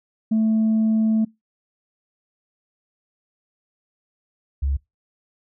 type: tone pair in turn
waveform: sine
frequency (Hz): 220 / 69.3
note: A3 / C#2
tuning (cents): 0 / 0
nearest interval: octave + minor sixth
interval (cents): 2000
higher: first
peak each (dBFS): -14 / -18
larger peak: first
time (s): 0.31-1.25 / 4.62-4.77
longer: first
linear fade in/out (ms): 10
effects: noise-tail reverb RT60 0.2 s tail -25 dB re dry + tanh soft clip ceiling -14 dBFS